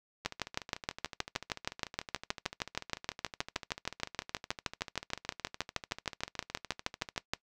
two click trains, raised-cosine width 0.2 ms, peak -13 / -24 dBFS, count 46 / 95, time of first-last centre 0.26-7.335 / 0.25-7.162 s, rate 6.36 / 13.6 Hz, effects noise-tail reverb RT60 0.1 s tail -20 dB re dry

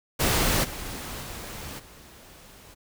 pink noise with level steps, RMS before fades -23 / -36 / -38 / -49 dBFS, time 0.19-2.75 s, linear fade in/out 20 ms, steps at 0.63 / 1.21 / 1.78 s, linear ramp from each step 20 ms, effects none

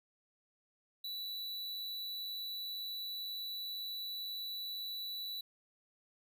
square tone, 3951 Hz, B7, in tune, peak -40 dBFS, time 1.04-5.41 s, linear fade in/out 5 ms, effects none

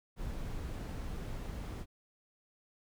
brown noise, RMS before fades -40 dBFS, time 0.16-1.86 s, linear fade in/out 50 ms, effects none

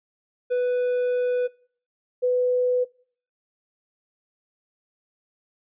triangle / sine tone pair in turn, 495.1 / 498 Hz, B4 / B4, +4 / +14 cents, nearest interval unison, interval 10 cents, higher second, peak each -18 / -18 dBFS, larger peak neither, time 0.5-1.48 / 2.22-2.85 s, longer first, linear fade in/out 20 ms, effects noise-tail reverb RT60 0.5 s tail -23 dB re dry + resampled to 8000 Hz

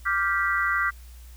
sine chord, G dominant seventh, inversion second, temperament equal with one note detuned, 1174.7 / 1396.9 / 1568 / 1958.5 Hz, D6 / F6 / G6 / B6, 0 / 0 / 0 / -15 cents, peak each -27 dBFS, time 0.05-0.91 s, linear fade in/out 20 ms, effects added 60 Hz sine -42 dBFS peak until 1.36 s + white hiss -55 dBFS RMS until 1.36 s

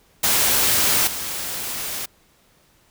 white noise with level steps, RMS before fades -18 / -28 dBFS, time 0.23-2.06 s, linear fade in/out 10 ms, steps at 1.07 s, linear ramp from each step 5 ms, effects pink hiss -58 dBFS RMS until 2.9 s

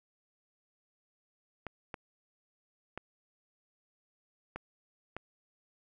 clicks, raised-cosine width 0.5 ms, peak -24 dBFS, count 5, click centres 1.667 / 1.942 / 2.976 / 4.56 / 5.166 s, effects none

